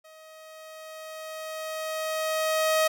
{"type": "tone with level ramp", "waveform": "sawtooth", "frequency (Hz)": 631, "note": "D#5", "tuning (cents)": 24, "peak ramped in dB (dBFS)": [-45, -16], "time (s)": [0.04, 2.88], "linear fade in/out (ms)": 10, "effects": []}